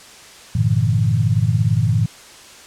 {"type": "chord", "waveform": "sine", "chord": "E half-diminished seventh", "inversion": "first", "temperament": "equal with one note detuned", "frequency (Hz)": [98, 114.94, 146.83, 164.81], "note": ["G2", "Bb2", "D3", "E3"], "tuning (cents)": [0, -24, 0, 0], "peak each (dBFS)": [-20, -16, -22, -22], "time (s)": [0.55, 2.06], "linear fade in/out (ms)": 5, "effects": ["white hiss -41 dBFS RMS until 2.66 s", "low-pass 8000 Hz 12 dB/octave"]}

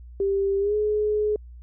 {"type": "tone with pitch glide", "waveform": "sine", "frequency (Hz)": [393.9, 422.2], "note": ["G4", "G#4"], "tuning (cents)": [8, 29], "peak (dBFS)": -20, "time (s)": [0.2, 1.36], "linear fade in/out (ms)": 2, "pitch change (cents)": 121, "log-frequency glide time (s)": [0.59, 0.75], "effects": ["added 60 Hz sine -40 dBFS peak until 1.62 s"]}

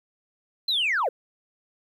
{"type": "linear sweep", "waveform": "sine", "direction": "down", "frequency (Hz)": [4186, 429.1], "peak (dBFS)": -20, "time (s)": [0.68, 1.09], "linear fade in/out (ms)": 5, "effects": ["tanh soft clip ceiling -18 dBFS", "10-bit"]}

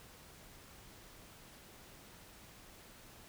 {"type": "silence", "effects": ["pink hiss -57 dBFS RMS until 3.28 s"]}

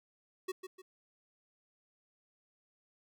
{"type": "tone with echo", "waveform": "square", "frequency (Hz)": 374.2, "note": "F#4", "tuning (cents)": 20, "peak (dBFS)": -35, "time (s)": [0.48, 0.52], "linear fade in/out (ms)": 10, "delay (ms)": 150, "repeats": 2, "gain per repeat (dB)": -8, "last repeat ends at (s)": 0.82, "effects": []}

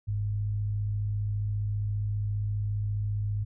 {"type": "tone pair together", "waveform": "sine", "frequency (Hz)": [49, 103.83], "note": ["G1", "G#2"], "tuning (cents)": [0, 0], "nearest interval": "octave + minor second", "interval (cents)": 1300, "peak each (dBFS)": [-37, -27], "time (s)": [0.07, 3.45], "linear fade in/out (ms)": 20, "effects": []}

